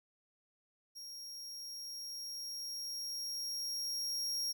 40% pulse tone with level ramp, 5588 Hz, F8, in tune, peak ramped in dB -45 to -33 dBFS, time 0.95-4.53 s, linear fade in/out 20 ms, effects none

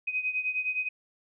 sine beating tone pair, 2508 / 2517.7 Hz, D#7 / D#7, +13 / +20 cents, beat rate 9.7 Hz, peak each -29 / -33 dBFS, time 0.07-0.89 s, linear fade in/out 10 ms, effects none

